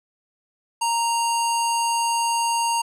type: tone with low-pass filter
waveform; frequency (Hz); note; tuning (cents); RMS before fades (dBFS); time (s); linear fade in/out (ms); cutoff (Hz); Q
square; 930; A#5; -4; -22; 0.81-2.82; 10; 9000; 2.8
effects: none